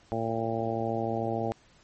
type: harmonic tone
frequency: 113.6 Hz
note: A#2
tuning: 44 cents flat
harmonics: 1 / 2 / 3 / 4 / 5 / 6 / 7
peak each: -35 / -35 / -35 / -35 / -35 / -35 / -35 dBFS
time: 0.12-1.52 s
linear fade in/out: 0 ms
effects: pink hiss -60 dBFS RMS until 1.83 s + MP3 32 kbps